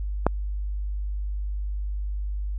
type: click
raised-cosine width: 1 ms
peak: -4 dBFS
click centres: 0.266 s
effects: added 50 Hz sine -26 dBFS peak until 2.58 s